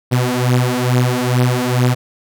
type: beating tone pair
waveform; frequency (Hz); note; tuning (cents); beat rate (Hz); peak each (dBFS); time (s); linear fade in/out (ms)
sawtooth; 123.47 / 125.77; B2 / B2; 0 / +32; 2.3; -12; 0.11-1.95; 20
effects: none